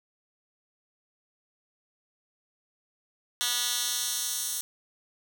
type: tone with high-pass filter sweep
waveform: 10% pulse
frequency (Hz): 243.2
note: B3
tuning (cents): -26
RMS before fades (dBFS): -30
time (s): 3.41-4.61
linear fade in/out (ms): 0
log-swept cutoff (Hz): 3200 to 7300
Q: 0.95
effects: none